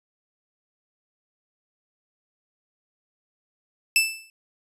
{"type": "tone with exponential decay", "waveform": "sawtooth", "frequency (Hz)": 2643, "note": "E7", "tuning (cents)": 4, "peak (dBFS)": -10, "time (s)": [3.96, 4.3], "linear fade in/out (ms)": 1, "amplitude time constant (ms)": 72, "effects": ["resampled to 32000 Hz"]}